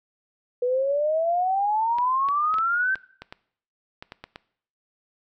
sine exponential sweep, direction up, 485.4 to 1568 Hz, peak -20 dBFS, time 0.62-2.95 s, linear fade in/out 5 ms
clicks, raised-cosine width 0.3 ms, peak -21 dBFS, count 11, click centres 1.985 / 2.287 / 2.541 / 2.585 / 2.956 / 3.22 / 3.325 / 4.025 / 4.121 / 4.24 / 4.359 s
effects noise-tail reverb RT60 0.6 s tail -20 dB re dry

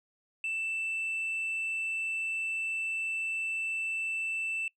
sine tone, 2657 Hz, E7, 13 cents sharp, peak -28 dBFS, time 0.44-4.68 s, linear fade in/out 2 ms, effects noise-tail reverb RT60 0.1 s tail -24 dB re dry + tanh soft clip ceiling -29 dBFS

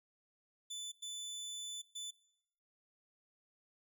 25% pulse tone bursts at uneven times, 3500 Hz, A7, 10 cents flat, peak -38 dBFS, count 3, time 0.7-0.92 / 1.02-1.82 / 1.95-2.11 s, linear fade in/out 10 ms, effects noise-tail reverb RT60 0.7 s tail -19 dB re dry

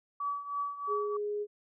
sine tone with tremolo, 1144 Hz, D6, 46 cents flat, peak -29 dBFS, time 0.2-1.17 s, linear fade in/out 5 ms, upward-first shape triangle, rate 3.1 Hz, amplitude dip 80%
sine tone, 415.3 Hz, G#4, in tune, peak -31 dBFS, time 0.87-1.47 s, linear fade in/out 50 ms
effects none

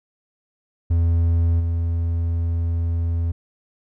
triangle tone with level steps, 84 Hz, E2, 33 cents sharp, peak -13 / -17 dBFS, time 0.9-3.32 s, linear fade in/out 10 ms, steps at 1.59 s, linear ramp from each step 20 ms, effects none

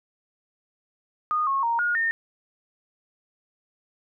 sine tone with pitch steps, 1230 / 1090 / 931 / 1434 / 1825 Hz, D#6 / C#6 / A#5 / F6 / A#6, -20 / -29 / -2 / +45 / -37 cents, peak -21 dBFS, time 1.31-2.11 s, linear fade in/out 0 ms, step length 160 ms, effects none

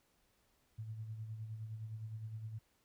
sine tone with tremolo, 110 Hz, A2, in tune, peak -40 dBFS, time 0.78-2.59 s, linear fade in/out 10 ms, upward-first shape sine, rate 9.7 Hz, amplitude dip 50%, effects pink hiss -75 dBFS RMS until 2.84 s

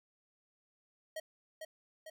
square tone with echo, 633 Hz, D#5, 30 cents sharp, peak -39 dBFS, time 1.16-1.2 s, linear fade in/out 5 ms, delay 450 ms, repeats 2, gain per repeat -4 dB, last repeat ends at 2.1 s, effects none

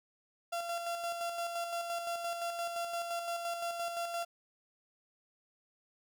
35% pulse tone with tremolo, 685 Hz, F5, 34 cents flat, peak -32 dBFS, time 0.52-4.25 s, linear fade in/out 10 ms, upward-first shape square, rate 5.8 Hz, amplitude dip 40%, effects none

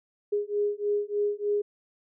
sine beating tone pair, 410.9 / 414.2 Hz, G#4 / G#4, -18 / -5 cents, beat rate 3.3 Hz, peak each -28 dBFS, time 0.32-1.62 s, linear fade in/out 10 ms, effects none

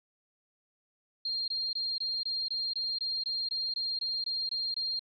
sine tone bursts, 4206 Hz, C8, 8 cents sharp, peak -30 dBFS, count 15, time 1.25-4.994 s, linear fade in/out 5 ms, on 230 ms, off 21 ms, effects none

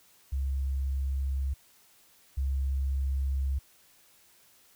sine tone pair in turn, 67.6 / 67.6 Hz, C#2 / C#2, -43 / -43 cents, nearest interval unison, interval 0 cents, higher neither, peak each -27 / -26 dBFS, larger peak second, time 0.32-1.54 / 2.37-3.59 s, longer neither, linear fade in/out 10 ms, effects white hiss -61 dBFS RMS until 4.75 s

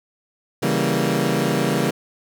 20% pulse chord, C# diminished seventh, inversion none, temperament equal, 138.59 / 164.81 / 196 / 233.1 Hz, C#3 / E3 / G3 / Bb3, 0 / 0 / 0 / 0 cents, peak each -19 dBFS, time 0.62-1.91 s, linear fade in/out 10 ms, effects none

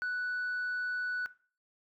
sine tone, 1483 Hz, F#6, 4 cents sharp, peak -29 dBFS, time 0.02-1.26 s, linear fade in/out 0 ms, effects noise-tail reverb RT60 0.4 s tail -19 dB re dry + tanh soft clip ceiling -30 dBFS

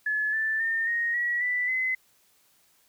sine tone with pitch steps, 1713 / 1763.2 / 1814.9 / 1868 / 1922.8 / 1979.1 / 2037 Hz, A6 / A6 / A#6 / A#6 / B6 / B6 / C7, -47 / +3 / -47 / +3 / -47 / +3 / -47 cents, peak -24 dBFS, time 0.06-1.95 s, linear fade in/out 5 ms, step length 270 ms, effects white hiss -64 dBFS RMS until 2.88 s

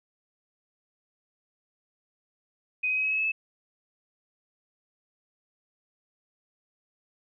sine tone with pitch steps, 2504 / 2521 / 2539 / 2557 / 2574 / 2592 / 2610 Hz, D#7 / D#7 / D#7 / D#7 / E7 / E7 / E7, +10 / +22 / +34 / +47 / -42 / -30 / -18 cents, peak -24 dBFS, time 2.83-3.32 s, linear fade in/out 10 ms, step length 70 ms, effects none

